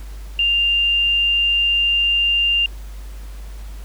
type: tone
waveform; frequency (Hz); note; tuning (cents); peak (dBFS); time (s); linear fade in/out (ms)
sine; 2794; F7; 0; -14; 0.39-2.66; 2
effects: added 50 Hz sine -30 dBFS peak until 3.84 s + pink hiss -46 dBFS RMS until 3.84 s